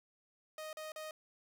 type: tone bursts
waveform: sawtooth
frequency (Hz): 622.3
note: D#5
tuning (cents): 0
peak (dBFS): -39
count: 3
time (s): 0.58-1.11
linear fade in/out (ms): 2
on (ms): 150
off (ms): 40
effects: none